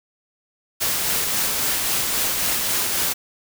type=noise with tremolo; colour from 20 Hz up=white; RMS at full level=-21 dBFS; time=0.8-3.14 s; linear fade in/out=20 ms; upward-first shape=sine; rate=3.7 Hz; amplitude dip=25%; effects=none